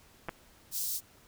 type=clicks; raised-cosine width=0.5 ms; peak=-21 dBFS; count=2; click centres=0.286 / 0.292 s
type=high-pass noise; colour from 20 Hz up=white; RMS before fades=-34 dBFS; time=0.71-1.01 s; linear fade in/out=50 ms; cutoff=4500 Hz; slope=24 dB/octave
effects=pink hiss -60 dBFS RMS until 1.27 s